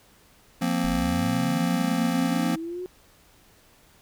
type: chord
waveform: square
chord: F suspended fourth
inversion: none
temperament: just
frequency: 174.61 / 232.8 / 261.9 Hz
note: F3 / Bb3 / C4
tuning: 0 / -2 / +2 cents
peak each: -28 dBFS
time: 0.61-2.56 s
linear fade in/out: 10 ms
type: linear sweep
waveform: sine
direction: up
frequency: 34.65 to 369.4 Hz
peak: -30 dBFS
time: 0.84-2.86 s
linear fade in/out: 0 ms
effects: pink hiss -57 dBFS RMS until 4.01 s